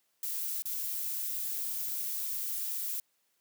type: noise with dropouts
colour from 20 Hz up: violet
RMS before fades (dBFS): -35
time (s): 0.23-3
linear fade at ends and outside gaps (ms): 2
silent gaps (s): 0.622-0.655
effects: white hiss -75 dBFS RMS until 3.4 s + high-pass 150 Hz 12 dB/octave